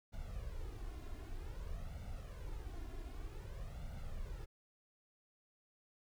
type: noise with flanger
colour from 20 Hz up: brown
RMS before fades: -45 dBFS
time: 0.12-4.46 s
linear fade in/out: 20 ms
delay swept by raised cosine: 1.4 to 2.9 ms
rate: 0.53 Hz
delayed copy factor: +0.7
effects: none